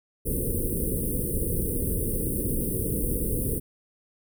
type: band-stop noise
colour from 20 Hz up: pink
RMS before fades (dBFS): -27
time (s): 0.25-3.6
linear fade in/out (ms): 20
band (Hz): 520 to 8900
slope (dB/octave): 96
effects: none